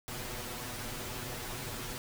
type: noise with comb filter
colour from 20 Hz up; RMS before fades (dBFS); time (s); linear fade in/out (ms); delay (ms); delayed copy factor
pink; -40; 0.08-1.98; 0; 8.1; +1
effects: none